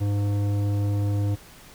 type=tone with tanh clipping; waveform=sine; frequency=101.7 Hz; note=G#2; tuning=36 cents flat; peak=-23 dBFS; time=0-1.36 s; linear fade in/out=20 ms; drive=13 dB; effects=pink hiss -48 dBFS RMS until 1.74 s